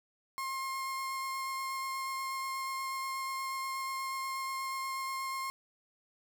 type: tone with vibrato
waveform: 35% pulse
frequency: 1067 Hz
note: C6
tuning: 34 cents sharp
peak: -33 dBFS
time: 0.38-5.5 s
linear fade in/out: 0 ms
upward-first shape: sine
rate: 8.3 Hz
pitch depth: 10 cents each way
effects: none